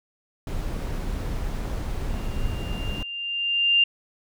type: noise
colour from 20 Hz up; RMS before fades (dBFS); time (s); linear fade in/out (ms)
brown; -28; 0.47-3.03; 2
type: clicks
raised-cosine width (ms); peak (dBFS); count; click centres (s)
1; -22; 2; 1.655 / 2.142
type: tone with exponential growth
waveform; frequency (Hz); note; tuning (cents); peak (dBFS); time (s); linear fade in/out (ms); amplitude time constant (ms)
sine; 2794; F7; 0; -14; 2.09-3.84; 5; 380
effects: none